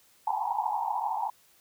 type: band-pass noise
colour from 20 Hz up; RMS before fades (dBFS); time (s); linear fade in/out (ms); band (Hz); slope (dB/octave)
white; -30; 0.27-1.3; 5; 770 to 950; 96
effects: white hiss -62 dBFS RMS until 1.6 s